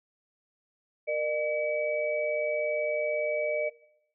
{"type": "tone cluster", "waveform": "sine", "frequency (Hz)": [467.3, 605, 2284], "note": ["A#4", "D#5", "D7"], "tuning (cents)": [4, -49, -49], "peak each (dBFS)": [-34, -28, -34], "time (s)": [1.07, 3.7], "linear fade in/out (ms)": 20, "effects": ["noise-tail reverb RT60 0.7 s tail -19 dB re dry"]}